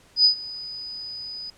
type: tone with ADSR envelope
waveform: sine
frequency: 4978 Hz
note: D#8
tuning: in tune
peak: -11 dBFS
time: 0.16-1.5 s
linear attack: 86 ms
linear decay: 100 ms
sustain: -21 dB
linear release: 3 ms
effects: pink hiss -55 dBFS RMS until 1.57 s + low-pass 10000 Hz 12 dB/octave